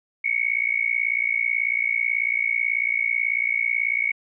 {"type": "tone with amplitude modulation", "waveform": "sine", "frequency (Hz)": 2217, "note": "C#7", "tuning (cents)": 0, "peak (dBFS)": -16, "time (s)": [0.24, 4.12], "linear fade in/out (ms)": 10, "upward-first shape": "sine", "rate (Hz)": 58.2, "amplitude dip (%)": 95, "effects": []}